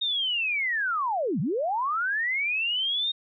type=linear two-way sweep; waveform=sine; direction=down then up; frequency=3729 to 130.81 to 3729 Hz; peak=-24 dBFS; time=0.01-3.12 s; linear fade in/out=10 ms; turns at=1.4 s; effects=none